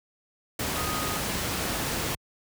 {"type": "tone in noise", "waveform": "sine", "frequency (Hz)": 1246, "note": "D#6", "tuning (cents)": 2, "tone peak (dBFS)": -34, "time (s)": [0.76, 1.18], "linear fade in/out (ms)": 5, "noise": "pink", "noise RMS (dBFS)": -29, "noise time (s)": [0.59, 2.15], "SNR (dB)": -8, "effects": ["high-pass 60 Hz 12 dB/octave"]}